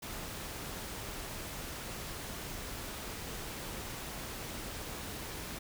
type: noise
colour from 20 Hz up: pink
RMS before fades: -42 dBFS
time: 0.02-5.59 s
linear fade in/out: 10 ms
effects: none